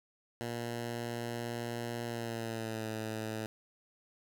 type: tone with pitch glide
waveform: 10% pulse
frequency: 118.1 to 110.19 Hz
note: A#2 to A2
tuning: +23 to +3 cents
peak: -28 dBFS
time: 0.41-3.46 s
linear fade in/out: 0 ms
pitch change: -120 cents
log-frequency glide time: 2.04-2.89 s
effects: none